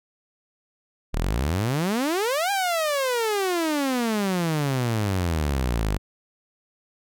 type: exponential two-way sweep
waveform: sawtooth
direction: up then down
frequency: 34.65 to 814 to 48.09 Hz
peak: -18 dBFS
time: 1.13-5.98 s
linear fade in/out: 20 ms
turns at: 2.51 s
effects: none